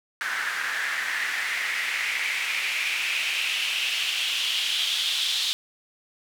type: noise with band-pass filter sweep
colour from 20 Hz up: white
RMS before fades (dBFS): -27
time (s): 0.21-5.53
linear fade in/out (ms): 0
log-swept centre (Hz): 1600 to 3600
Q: 4.1
effects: none